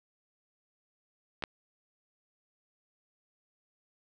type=clicks; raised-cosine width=0.3 ms; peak=-25 / -14 dBFS; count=2; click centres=1.424 / 1.438 s; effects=none